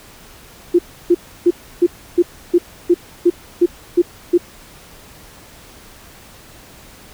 sine tone bursts, 349.2 Hz, F4, in tune, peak -7 dBFS, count 11, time 0.74-4.379 s, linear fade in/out 10 ms, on 49 ms, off 310 ms, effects pink hiss -42 dBFS RMS until 7.13 s

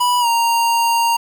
square tone with pitch glide, 982 to 930.1 Hz, B5 to A#5, -10 to -4 cents, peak -14 dBFS, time 0-1.17 s, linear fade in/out 10 ms, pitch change -94 cents, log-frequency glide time 0.2-0.27 s, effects 7-bit

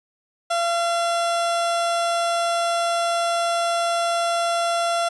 30% pulse tone, 683 Hz, F5, 39 cents flat, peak -17 dBFS, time 0.5-5.09 s, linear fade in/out 10 ms, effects resampled to 24000 Hz

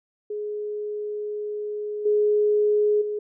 sine tone with level steps, 419 Hz, G#4, 15 cents sharp, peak -27 / -17 / -25 dBFS, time 0.3-3.19 s, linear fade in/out 5 ms, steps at 2.05 / 3.01 s, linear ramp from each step 10 ms, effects none

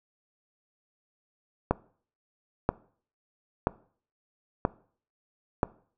click train, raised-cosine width 1 ms, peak -8 dBFS, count 5, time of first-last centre 1.71-5.632 s, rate 1.02 Hz, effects noise-tail reverb RT60 0.5 s tail -21 dB re dry

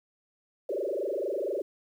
sine tone with frequency modulation, 475.9 Hz, A#4, 36 cents sharp, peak -28 dBFS, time 0.69-1.62 s, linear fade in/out 5 ms, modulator 24.3 Hz, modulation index 4.8, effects 10-bit

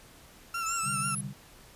35% pulse tone with vibrato, 1346 Hz, E6, 36 cents sharp, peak -29 dBFS, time 0.54-1.15 s, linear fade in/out 5 ms, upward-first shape sine, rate 6.1 Hz, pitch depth 46 cents each way
sine exponential sweep, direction up, 7000 to 10920 Hz, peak -33 dBFS, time 0.66-1.21 s, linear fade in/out 5 ms
sine chord, C suspended second, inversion none, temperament equal, 130.81 / 146.83 / 196 Hz, C3 / D3 / G3, 0 / 0 / 0 cents, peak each -39 dBFS, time 0.82-1.34 s, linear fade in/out 50 ms
effects pink hiss -54 dBFS RMS until 1.75 s + resampled to 32000 Hz

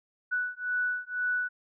sine beating tone pair, 1480 / 1482 Hz, F#6 / F#6, 0 / +2 cents, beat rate 2 Hz, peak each -31 / -31 dBFS, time 0.31-1.49 s, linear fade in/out 20 ms, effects none

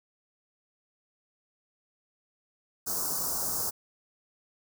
white band-stop noise, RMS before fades -31 dBFS, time 2.86-3.71 s, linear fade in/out 20 ms, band 1400 to 4900 Hz, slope 48 dB/octave, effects none

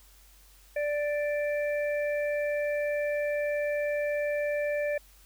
harmonic tone, 587.3 Hz, D5, in tune, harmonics 1 / 3 / 4, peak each -27 / -37 / -39 dBFS, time 0.76-4.98 s, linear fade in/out 5 ms, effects added 48 Hz sine -56 dBFS peak until 5.25 s + white hiss -59 dBFS RMS until 5.25 s

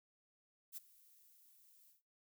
violet noise with ADSR envelope, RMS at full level -45 dBFS, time 0.72-2.02 s, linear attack 52 ms, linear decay 14 ms, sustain -22 dB, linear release 130 ms, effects noise-tail reverb RT60 0.3 s tail -21 dB re dry

